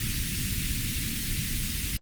pink band-stop noise, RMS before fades -29 dBFS, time 0-1.97 s, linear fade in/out 2 ms, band 250 to 2000 Hz, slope 24 dB/octave, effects Opus 24 kbps

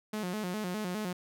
sawtooth tone with vibrato, 196 Hz, G3, in tune, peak -29 dBFS, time 0.13-1.13 s, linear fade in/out 5 ms, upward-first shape square, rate 4.9 Hz, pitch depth 150 cents each way, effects none

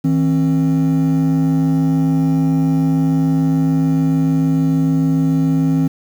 triangle tone pair together, 160.1 / 266.9 Hz, D#3 / C4, +50 / +35 cents, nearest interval major sixth, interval 885 cents, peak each -12 dBFS, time 0.04-5.88 s, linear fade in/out 10 ms, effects tanh soft clip ceiling -6 dBFS + 7-bit

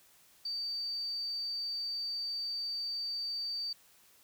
sine tone, 4617 Hz, D8, 30 cents flat, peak -34 dBFS, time 0.45-3.73 s, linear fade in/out 5 ms, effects white hiss -63 dBFS RMS until 4.23 s

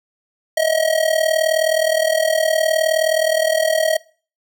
square tone with amplitude modulation, 637 Hz, D#5, 41 cents sharp, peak -12 dBFS, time 0.57-3.97 s, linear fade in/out 5 ms, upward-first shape sine, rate 39.3 Hz, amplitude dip 80%, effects noise-tail reverb RT60 0.4 s tail -22 dB re dry

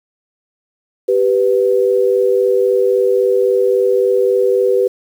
sine tone pair together, 390.2 / 493.9 Hz, G4 / B4, -8 / 0 cents, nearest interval major third, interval 408 cents, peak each -13 dBFS, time 1.08-4.88 s, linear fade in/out 10 ms, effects 7-bit

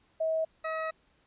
sine / 20% pulse tone pair in turn, 641 / 638.7 Hz, E5 / D#5, -49 / +45 cents, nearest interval unison, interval 6 cents, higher first, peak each -26 dBFS, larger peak neither, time 0.2-0.45 / 0.64-0.91 s, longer second, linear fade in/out 10 ms, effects pink hiss -68 dBFS RMS until 1.26 s + resampled to 8000 Hz

